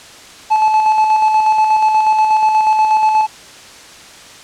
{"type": "tone with tremolo", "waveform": "triangle", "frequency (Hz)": 866, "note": "A5", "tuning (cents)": -28, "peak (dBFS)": -6, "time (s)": [0.5, 3.27], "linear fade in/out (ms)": 20, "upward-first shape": "square", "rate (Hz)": 8.3, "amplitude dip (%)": 35, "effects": ["white hiss -37 dBFS RMS until 4.43 s", "low-pass 7000 Hz 12 dB/octave"]}